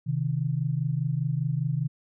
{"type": "tone pair together", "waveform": "sine", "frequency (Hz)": [130.81, 155.79], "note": ["C3", "D#3"], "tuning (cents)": [0, 3], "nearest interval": "minor third", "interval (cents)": 303, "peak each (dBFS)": -27, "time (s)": [0.06, 1.88], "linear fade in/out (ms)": 20, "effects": []}